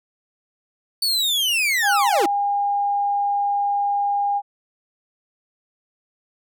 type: linear sweep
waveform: 40% pulse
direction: down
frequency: 4547 to 293.7 Hz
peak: -17 dBFS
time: 1.02-2.26 s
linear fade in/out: 5 ms
type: tone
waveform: sine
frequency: 810 Hz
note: G#5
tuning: 43 cents flat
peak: -18 dBFS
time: 1.82-4.42 s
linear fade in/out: 50 ms
effects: none